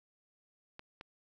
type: clicks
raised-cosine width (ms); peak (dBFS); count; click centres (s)
0.3; -30; 2; 0.794 / 1.011
effects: none